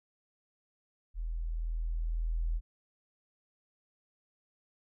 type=tone with level ramp; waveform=sine; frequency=40.97 Hz; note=E1; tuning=10 cents flat; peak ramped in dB=-33 to -28 dBFS; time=1.14-2.61 s; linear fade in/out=50 ms; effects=none